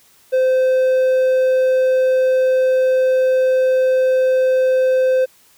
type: tone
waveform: triangle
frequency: 517 Hz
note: C5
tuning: 21 cents flat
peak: -10 dBFS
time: 0.32-5.26 s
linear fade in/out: 20 ms
effects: white hiss -52 dBFS RMS until 5.57 s